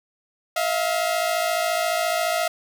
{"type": "tone pair together", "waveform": "sawtooth", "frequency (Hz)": [644.1, 698.5], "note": ["E5", "F5"], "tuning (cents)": [-40, 0], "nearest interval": "minor second", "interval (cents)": 140, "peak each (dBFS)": -20, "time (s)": [0.56, 2.48], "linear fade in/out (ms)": 5, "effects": []}